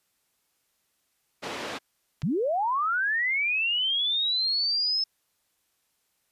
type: band-pass noise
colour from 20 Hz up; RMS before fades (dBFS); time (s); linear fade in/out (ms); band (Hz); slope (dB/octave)
pink; -35; 1.42-1.79; 20; 280 to 4200; 12
type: clicks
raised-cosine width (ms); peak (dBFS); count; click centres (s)
0.2; -24 / -32; 2; 2.219 / 2.222
type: linear sweep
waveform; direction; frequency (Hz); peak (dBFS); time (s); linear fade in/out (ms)
sine; up; 123.47 to 5250; -23; 2.23-5.04; 5
effects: white hiss -73 dBFS RMS until 6.31 s + resampled to 32000 Hz